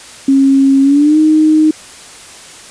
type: tone with pitch glide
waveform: sine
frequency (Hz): 271.8 to 310.4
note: C#4 to D#4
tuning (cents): -34 to -4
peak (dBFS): -5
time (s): 0.28-1.71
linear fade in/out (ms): 5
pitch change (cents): +230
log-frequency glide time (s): 0.82-1.18
effects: white hiss -34 dBFS RMS until 2.7 s + resampled to 22050 Hz